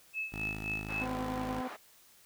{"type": "tone with tremolo", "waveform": "sine", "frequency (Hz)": 2600, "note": "E7", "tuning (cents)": -24, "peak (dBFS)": -32, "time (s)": [0.13, 1.07], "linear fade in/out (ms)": 50, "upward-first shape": "sine", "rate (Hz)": 3.8, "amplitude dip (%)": 85}
{"type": "tone", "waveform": "10% pulse", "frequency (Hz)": 53, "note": "G#1", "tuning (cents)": 36, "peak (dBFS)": -31, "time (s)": [0.32, 1.61], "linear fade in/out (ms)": 10}
{"type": "band-pass noise", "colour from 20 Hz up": "white", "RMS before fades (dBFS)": -45, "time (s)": [0.88, 1.77], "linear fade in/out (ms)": 20, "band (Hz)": [420, 1300], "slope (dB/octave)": 12}
{"type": "harmonic tone", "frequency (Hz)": 254.6, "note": "C4", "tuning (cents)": -47, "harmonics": [1, 2, 3, 4], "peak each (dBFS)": [-37, -42, -41, -44], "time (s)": [1.01, 1.68], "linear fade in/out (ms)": 5}
{"effects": ["white hiss -61 dBFS RMS until 2.25 s"]}